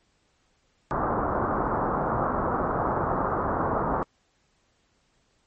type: low-pass noise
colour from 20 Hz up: white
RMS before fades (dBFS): -26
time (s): 0.91-4.03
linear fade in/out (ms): 0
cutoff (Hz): 1300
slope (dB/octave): 48
effects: pink hiss -68 dBFS RMS until 5.46 s + MP3 32 kbps